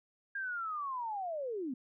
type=linear sweep; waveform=sine; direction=down; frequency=1623 to 236.6 Hz; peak=-35 dBFS; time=0.35-1.74 s; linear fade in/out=5 ms; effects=none